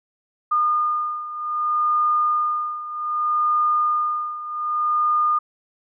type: beating tone pair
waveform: sine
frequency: 1217 / 1217.64 Hz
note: D#6 / D#6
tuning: -39 / -38 cents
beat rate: 0.64 Hz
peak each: -20 / -24 dBFS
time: 0.51-5.39 s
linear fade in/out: 10 ms
effects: none